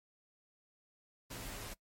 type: noise with comb filter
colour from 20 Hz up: pink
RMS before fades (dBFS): -45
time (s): 1.3-1.74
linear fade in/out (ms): 10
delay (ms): 13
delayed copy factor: -0.5
effects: noise-tail reverb RT60 0.1 s tail -21 dB re dry + MP3 64 kbps